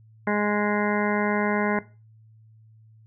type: harmonic tone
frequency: 207.7 Hz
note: G#3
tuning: in tune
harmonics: 1 / 2 / 3 / 4 / 5 / 7 / 8 / 9 / 10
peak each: -25 / -28 / -30 / -31 / -32 / -33 / -34 / -35 / -35 dBFS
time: 0.27-1.79 s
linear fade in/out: 2 ms
effects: noise-tail reverb RT60 0.3 s tail -17 dB re dry + added 110 Hz sine -50 dBFS peak until 3.06 s